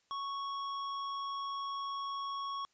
triangle tone with hard clipping, 1108.7 Hz, C#6, in tune, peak -38 dBFS, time 0.11-2.65 s, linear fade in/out 0 ms, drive 16 dB, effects white hiss -74 dBFS RMS until 2.73 s + resampled to 16000 Hz

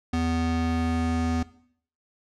square tone pair together, 82.41 / 247.2 Hz, E2 / B3, 0 / +2 cents, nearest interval octave + perfect fifth, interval 1902 cents, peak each -28 dBFS, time 0.13-1.43 s, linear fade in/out 5 ms, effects noise-tail reverb RT60 0.6 s tail -18 dB re dry + low-pass 6000 Hz 12 dB/octave

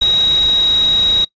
sine tone in noise, 3818 Hz, A#7, 41 cents sharp, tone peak -10 dBFS, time 0.01-1.25 s, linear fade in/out 10 ms, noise pink, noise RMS -28 dBFS, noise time 0.01-1.25 s, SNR +15 dB, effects noise-tail reverb RT60 0.1 s tail -21 dB re dry + resampled to 16000 Hz

